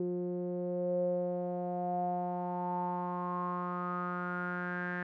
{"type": "tone with low-pass filter sweep", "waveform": "sawtooth", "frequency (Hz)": 178, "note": "F3", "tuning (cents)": 33, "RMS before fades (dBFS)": -35, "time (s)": [0, 5.03], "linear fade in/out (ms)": 2, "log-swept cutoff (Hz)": [400, 1700], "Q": 9.4, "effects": []}